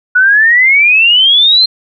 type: exponential sweep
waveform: sine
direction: up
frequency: 1458 to 4200 Hz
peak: -4 dBFS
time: 0.15-1.66 s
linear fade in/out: 10 ms
effects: none